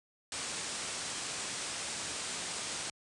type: low-pass noise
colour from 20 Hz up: white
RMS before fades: -39 dBFS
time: 0.32-2.9 s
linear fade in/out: 2 ms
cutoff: 9400 Hz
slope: 96 dB/octave
effects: high-pass 80 Hz 12 dB/octave